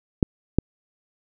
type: clicks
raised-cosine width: 3 ms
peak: -3 dBFS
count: 2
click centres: 0.228 / 0.586 s
effects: none